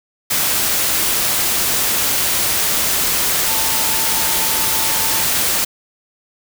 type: tone in noise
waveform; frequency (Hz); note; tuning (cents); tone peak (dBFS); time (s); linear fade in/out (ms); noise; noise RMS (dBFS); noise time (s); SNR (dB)
sine; 891; A5; +22; -28; 3.48-5.24; 10; white; -17; 0.3-5.65; -14
effects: none